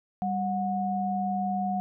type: tone pair together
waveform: sine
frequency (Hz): 195.82 / 730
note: G3 / F#5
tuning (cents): -2 / -24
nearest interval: octave + major seventh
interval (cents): 2278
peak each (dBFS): -29 / -28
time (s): 0.22-1.8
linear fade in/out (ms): 0
effects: none